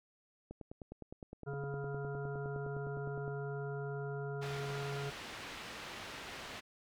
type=click train; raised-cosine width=2 ms; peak=-33 dBFS; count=28; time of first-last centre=0.51-3.279 s; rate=9.75 Hz
type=harmonic tone; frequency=140.2 Hz; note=C#3; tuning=20 cents sharp; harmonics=1 / 3 / 5 / 7 / 9 / 10; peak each=-40 / -42 / -49 / -56 / -59 / -50 dBFS; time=1.46-5.11 s; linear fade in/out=20 ms
type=low-pass noise; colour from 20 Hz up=white; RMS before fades=-47 dBFS; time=4.41-6.61 s; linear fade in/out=20 ms; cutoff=3000 Hz; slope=12 dB/octave
effects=none